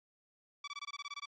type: tone bursts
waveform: 15% pulse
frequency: 1150 Hz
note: D6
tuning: 37 cents flat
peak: -34 dBFS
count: 11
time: 0.64-1.256 s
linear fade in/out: 5 ms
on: 36 ms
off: 22 ms
effects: low-pass 8000 Hz 12 dB/octave + MP3 32 kbps